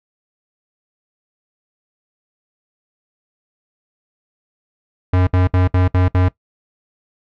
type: tone bursts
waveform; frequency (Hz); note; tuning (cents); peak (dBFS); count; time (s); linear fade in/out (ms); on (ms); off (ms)
square; 91.3; F#2; -23; -12; 6; 5.13-6.285; 5; 140; 63
effects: noise-tail reverb RT60 0.1 s tail -19 dB re dry + low-pass 2000 Hz 12 dB/octave